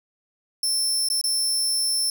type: tone with dropouts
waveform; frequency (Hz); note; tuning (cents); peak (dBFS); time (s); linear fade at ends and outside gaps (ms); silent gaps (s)
25% pulse; 5350; E8; +25; -16; 0.63-2.1; 2; 1.087-1.1 / 1.214-1.239
effects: none